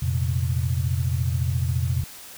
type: chord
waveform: sine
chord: F suspended fourth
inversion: none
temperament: equal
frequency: 87.31 / 116.54 / 130.81 Hz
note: F2 / Bb2 / C3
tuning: 0 / 0 / 0 cents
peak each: -24 / -27 / -25 dBFS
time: 0.02-2.04 s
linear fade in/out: 5 ms
effects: white hiss -42 dBFS RMS until 2.37 s